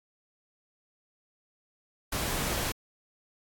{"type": "noise", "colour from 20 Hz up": "pink", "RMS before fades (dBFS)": -31, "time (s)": [2.12, 2.72], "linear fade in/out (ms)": 5, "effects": ["AAC 64 kbps"]}